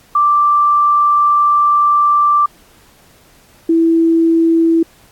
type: tone pair in turn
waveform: sine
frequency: 1174.7 / 329.6 Hz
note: D6 / E4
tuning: 0 / 0 cents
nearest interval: octave + minor seventh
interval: 2200 cents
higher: first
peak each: -8 dBFS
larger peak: neither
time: 0.15-2.46 / 3.69-4.83 s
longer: first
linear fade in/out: 5 ms
effects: pink hiss -48 dBFS RMS until 5.11 s + AAC 64 kbps